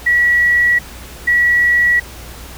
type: tone pair in turn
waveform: sine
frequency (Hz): 1933 / 1933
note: B6 / B6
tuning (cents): -38 / -38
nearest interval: unison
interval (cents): 0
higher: neither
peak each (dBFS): -9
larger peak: neither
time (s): 0.06-0.79 / 1.27-2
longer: neither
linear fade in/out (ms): 10
effects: added 60 Hz sine -34 dBFS peak until 2.57 s + pink hiss -35 dBFS RMS until 2.57 s